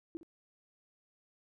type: tone with echo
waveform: sine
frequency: 329.6 Hz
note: E4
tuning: in tune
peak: -37 dBFS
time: 0.15-0.17 s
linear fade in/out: 0 ms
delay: 61 ms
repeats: 1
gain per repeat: -13 dB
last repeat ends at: 0.231 s
effects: none